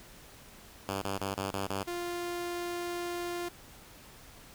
5% pulse tone bursts, 97.9 Hz, G2, 2 cents flat, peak -21 dBFS, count 6, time 0.88-1.835 s, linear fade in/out 10 ms, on 140 ms, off 23 ms
sawtooth tone, 349.2 Hz, F4, in tune, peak -30 dBFS, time 1.87-3.49 s, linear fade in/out 10 ms
effects pink hiss -53 dBFS RMS until 4.54 s

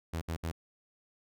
sawtooth tone bursts, 82.41 Hz, E2, in tune, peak -29 dBFS, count 3, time 0.13-0.517 s, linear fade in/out 10 ms, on 85 ms, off 66 ms, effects none

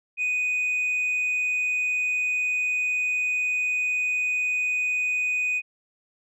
sine tone, 2489 Hz, D#7, in tune, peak -20 dBFS, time 0.17-5.62 s, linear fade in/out 50 ms, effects tanh soft clip ceiling -21 dBFS

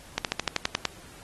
slowing click train, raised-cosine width 0.2 ms, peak -7 dBFS, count 9, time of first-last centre 0.18-0.853 s, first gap 68 ms, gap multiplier 1.06, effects pink hiss -50 dBFS RMS until 1.23 s + AAC 32 kbps

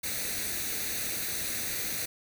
white noise with comb filter, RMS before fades -33 dBFS, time 0.03-2.06 s, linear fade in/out 10 ms, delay 0.48 ms, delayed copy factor +0.65, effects none

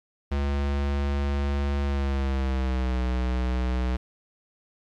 square tone with pitch glide, 70.6 to 62.54 Hz, C#2 to B1, +32 to +22 cents, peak -24 dBFS, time 0.31-3.97 s, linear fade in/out 10 ms, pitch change -210 cents, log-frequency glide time 1.83-3 s, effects low-pass 4000 Hz 12 dB/octave + 10-bit

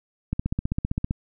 click train, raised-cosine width 5 ms, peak -12 dBFS, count 13, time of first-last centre 0.33-1.109 s, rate 15.4 Hz, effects none

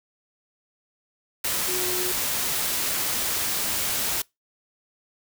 sine tone in noise, 364.2 Hz, F#4, 27 cents flat, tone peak -30 dBFS, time 1.68-2.12 s, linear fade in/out 5 ms, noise white, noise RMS -26 dBFS, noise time 1.44-4.22 s, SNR -7 dB, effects noise-tail reverb RT60 0.2 s tail -25 dB re dry

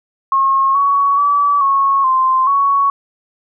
sine tone with pitch steps, 1082 / 1121 / 1149 / 1099 / 1044 / 1115 Hz, C#6 / C#6 / D6 / C#6 / C6 / C#6, -42 / +19 / -38 / -15 / -4 / +10 cents, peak -10 dBFS, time 0.32-2.9 s, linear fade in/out 2 ms, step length 430 ms, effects none

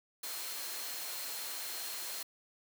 sine tone in noise, 4205 Hz, C8, 8 cents sharp, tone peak -48 dBFS, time 0.23-2.23 s, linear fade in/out 5 ms, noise white, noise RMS -41 dBFS, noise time 0.23-2.23 s, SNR -10 dB, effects high-pass 400 Hz 12 dB/octave

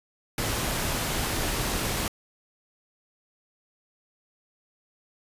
pink noise, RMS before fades -28 dBFS, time 0.38-2.08 s, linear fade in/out 2 ms, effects resampled to 32000 Hz

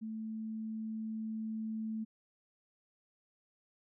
sine tone with level ramp, 220 Hz, A3, in tune, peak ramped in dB -38 to -35 dBFS, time 0.01-2.05 s, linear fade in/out 20 ms, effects none

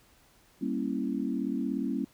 sine chord, G diminished seventh, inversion none, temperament equal with one note detuned, 196 / 233.1 / 273.7 / 329.6 Hz, G3 / Bb3 / Db4 / Fb4, 0 / 0 / -22 / 0 cents, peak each -35 / -33 / -32 / -37 dBFS, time 0.61-2.05 s, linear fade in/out 10 ms, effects pink hiss -62 dBFS RMS until 2.13 s

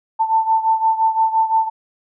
sine beating tone pair, 888 / 893.8 Hz, A5 / A5, +16 / +27 cents, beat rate 5.8 Hz, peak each -15 / -19 dBFS, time 0.19-1.7 s, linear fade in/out 20 ms, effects none

